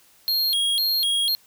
square tone with vibrato, 3729 Hz, A#7, in tune, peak -20 dBFS, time 0.28-1.35 s, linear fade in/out 0 ms, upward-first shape square, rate 2 Hz, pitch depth 220 cents each way, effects white hiss -56 dBFS RMS until 1.46 s

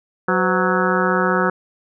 harmonic tone with a mistuned harmonic, 185 Hz, F#3, in tune, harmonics 1 / 2 / 3 / 4 / 5 / 6 / 7 / 8 / 9, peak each -22 / -22 / -23 / -28 / -26 / -27 / -22 / -23 / -27 dBFS, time 0.28-1.5 s, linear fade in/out 5 ms, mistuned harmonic 3, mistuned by -130 cents, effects none

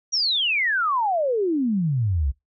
sine exponential sweep, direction down, 5840 to 62.5 Hz, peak -19 dBFS, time 0.12-2.32 s, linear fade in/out 20 ms, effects noise-tail reverb RT60 0.2 s tail -25 dB re dry

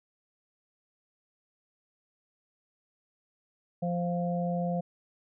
harmonic tone, 174.61 Hz, F3, in tune, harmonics 1 / 3 / 4, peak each -29 / -34 / -35 dBFS, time 3.82-4.81 s, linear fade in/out 10 ms, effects none

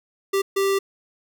square tone bursts at uneven times, 392 Hz, G4, in tune, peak -19 dBFS, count 2, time 0.33-0.42 / 0.56-0.79 s, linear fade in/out 10 ms, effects none

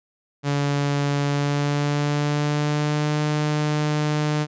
sawtooth tone with pitch glide, 142.9 to 150.44 Hz, D3 to D3, -47 to +42 cents, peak -16 dBFS, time 0.43-4.47 s, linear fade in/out 50 ms, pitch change +89 cents, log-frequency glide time 1.24-3.19 s, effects resampled to 16000 Hz

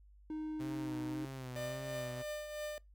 triangle tone with pitch glide, 310 to 307.5 Hz, D#4 to D#4, -6 to -20 cents, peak -36 dBFS, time 0.3-1.25 s, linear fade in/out 2 ms, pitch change -14 cents, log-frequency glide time 0.48-1.03 s
sawtooth tone with vibrato, 129.7 Hz, C3, 15 cents flat, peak -39 dBFS, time 0.59-2.23 s, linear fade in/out 20 ms, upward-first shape sine, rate 1.8 Hz, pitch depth 61 cents each way
45% pulse tone with tremolo, 600 Hz, D5, 37 cents sharp, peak -38 dBFS, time 1.56-2.78 s, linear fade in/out 0 ms, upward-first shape triangle, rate 3 Hz, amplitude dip 55%
effects noise-tail reverb RT60 0.2 s tail -23 dB re dry + added 50 Hz sine -58 dBFS peak until 2.94 s

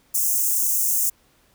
white high-pass noise, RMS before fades -21 dBFS, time 0.14-1.1 s, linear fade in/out 10 ms, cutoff 6200 Hz, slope 48 dB/octave, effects pink hiss -60 dBFS RMS until 1.54 s

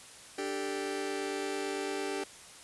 sawtooth chord, D suspended fourth, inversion none, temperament just, 293.7 / 391.6 / 440.5 Hz, D4 / G4 / A4, 0 / -2 / +2 cents, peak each -35 / -31 / -36 dBFS, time 0.38-2.24 s, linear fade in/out 5 ms, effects white hiss -51 dBFS RMS until 2.63 s + resampled to 24000 Hz

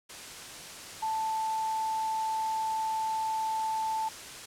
sine tone in noise, 880 Hz, A5, in tune, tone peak -28 dBFS, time 1.02-4.09 s, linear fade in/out 10 ms, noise white, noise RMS -43 dBFS, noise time 0.09-4.46 s, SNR +12 dB, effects low-pass 9000 Hz 12 dB/octave

